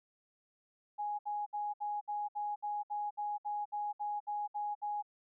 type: tone bursts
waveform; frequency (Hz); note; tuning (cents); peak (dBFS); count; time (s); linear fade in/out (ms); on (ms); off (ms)
sine; 830.6; G#5; 0; -34; 15; 0.98-5.026; 20; 210; 64
effects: none